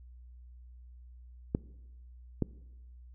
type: clicks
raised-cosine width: 3 ms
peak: -15 dBFS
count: 2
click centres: 1.549 / 2.423 s
effects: noise-tail reverb RT60 1.0 s tail -21 dB re dry + added 61 Hz sine -49 dBFS peak until 3.14 s